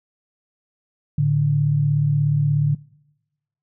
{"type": "tone pair together", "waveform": "sine", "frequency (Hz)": [109.75, 146.5], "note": ["A2", "D3"], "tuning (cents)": [-4, -4], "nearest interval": "perfect fourth", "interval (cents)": 500, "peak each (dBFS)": [-23, -16], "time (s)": [1.18, 2.75], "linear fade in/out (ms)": 5, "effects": ["noise-tail reverb RT60 1.0 s tail -24 dB re dry"]}